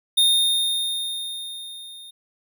square tone with level ramp, 3662 Hz, A#7, 32 cents flat, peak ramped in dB -14 to -40 dBFS, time 0.17-2.11 s, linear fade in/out 10 ms, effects none

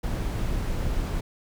brown noise, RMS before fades -27 dBFS, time 0.03-1.21 s, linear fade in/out 10 ms, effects none

